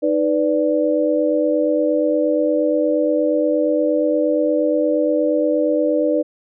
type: tone cluster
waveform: sine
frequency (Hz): 309.6 / 495.5 / 584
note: D#4 / B4 / D5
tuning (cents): -9 / +6 / -10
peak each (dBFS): -19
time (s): 0.02-6.23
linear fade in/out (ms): 20
effects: none